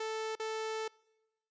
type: tone with dropouts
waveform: sawtooth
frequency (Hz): 440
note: A4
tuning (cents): 0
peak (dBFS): -31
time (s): 0-0.88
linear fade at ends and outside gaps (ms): 5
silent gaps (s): 0.354-0.397
effects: noise-tail reverb RT60 1.0 s tail -25 dB re dry + resampled to 16000 Hz